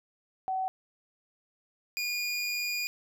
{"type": "tone pair in turn", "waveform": ["sine", "25% pulse"], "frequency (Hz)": [756, 2434], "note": ["F#5", "D#7"], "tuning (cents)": [37, -39], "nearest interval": "octave + minor sixth", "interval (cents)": 2024, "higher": "second", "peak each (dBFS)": [-28, -26], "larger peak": "second", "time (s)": [[0.48, 0.68], [1.97, 2.87]], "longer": "second", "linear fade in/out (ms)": 0, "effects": []}